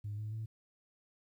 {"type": "tone with pitch steps", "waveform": "sine", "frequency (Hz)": [103.83, 107.18, 110.64], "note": ["G#2", "A2", "A2"], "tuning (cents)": [0, -45, 10], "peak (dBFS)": -36, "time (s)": [0.04, 0.46], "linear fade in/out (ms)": 10, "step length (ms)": 140, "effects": ["tanh soft clip ceiling -34 dBFS", "12-bit"]}